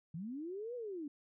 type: linear two-way sweep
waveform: sine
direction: up then down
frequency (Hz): 150 to 501 to 276.4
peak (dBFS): -40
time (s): 0.14-1.08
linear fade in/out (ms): 5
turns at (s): 0.75
effects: none